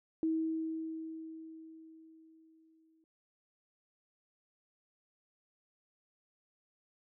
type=tone with exponential decay; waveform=sine; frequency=321.2 Hz; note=E4; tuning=45 cents flat; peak=-28 dBFS; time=0.23-3.04 s; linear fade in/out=1 ms; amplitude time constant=610 ms; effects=none